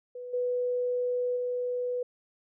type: tone with level steps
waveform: sine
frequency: 493.9 Hz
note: B4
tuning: in tune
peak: -37 / -26 / -28 dBFS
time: 0.15-2.03 s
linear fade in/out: 5 ms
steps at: 0.33 / 1.36 s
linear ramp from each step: 10 ms
effects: none